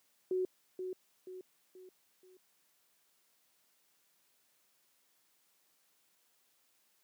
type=tone with echo; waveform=sine; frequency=370 Hz; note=F#4; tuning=in tune; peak=-30 dBFS; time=0.31-0.45 s; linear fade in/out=2 ms; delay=480 ms; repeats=4; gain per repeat=-7 dB; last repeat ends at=2.37 s; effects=white hiss -73 dBFS RMS until 7.03 s + high-pass 150 Hz 12 dB/octave